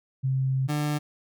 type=tone pair in turn; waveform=sine / 30% pulse; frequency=132.5 / 148.73 Hz; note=C3 / D3; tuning=+22 / +22 cents; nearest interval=major second; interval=200 cents; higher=second; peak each=-22 dBFS; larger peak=neither; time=0.23-0.68 / 0.68-0.99 s; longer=first; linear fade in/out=20 ms; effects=none